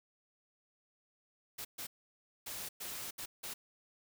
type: noise bursts at uneven times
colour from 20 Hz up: white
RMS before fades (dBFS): -43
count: 6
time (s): 1.58-1.65 / 1.78-1.87 / 2.46-2.69 / 2.8-3.11 / 3.18-3.26 / 3.43-3.54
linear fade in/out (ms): 10
effects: none